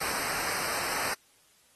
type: noise with comb filter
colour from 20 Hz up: pink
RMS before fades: -32 dBFS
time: 0.01-1.14 s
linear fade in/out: 5 ms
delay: 0.29 ms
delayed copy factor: -0.9
effects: white hiss -63 dBFS RMS until 1.75 s + AAC 32 kbps